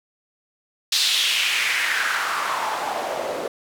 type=noise with band-pass filter sweep; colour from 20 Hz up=white; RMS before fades=-23 dBFS; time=0.92-3.48 s; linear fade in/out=5 ms; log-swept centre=4100 to 470 Hz; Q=2.8; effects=none